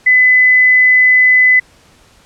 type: tone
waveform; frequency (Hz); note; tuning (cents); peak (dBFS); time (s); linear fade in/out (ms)
sine; 2010; B6; +30; -5; 0.06-1.6; 10
effects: pink hiss -47 dBFS RMS until 2.25 s + low-pass 9000 Hz 12 dB/octave